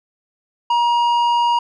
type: tone with tanh clipping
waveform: triangle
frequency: 950 Hz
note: A#5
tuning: 33 cents sharp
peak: -15 dBFS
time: 0.7-1.59 s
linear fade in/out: 5 ms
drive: 13 dB
effects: none